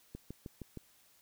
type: click train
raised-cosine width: 3 ms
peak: -30 dBFS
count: 5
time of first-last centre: 0.15-0.773 s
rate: 6.42 Hz
effects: white hiss -66 dBFS RMS until 1.21 s